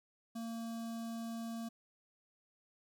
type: tone with notch filter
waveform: square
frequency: 228.9 Hz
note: A#3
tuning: 31 cents flat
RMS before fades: -42 dBFS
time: 0.35-1.69 s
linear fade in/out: 10 ms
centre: 2100 Hz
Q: 1.1
effects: none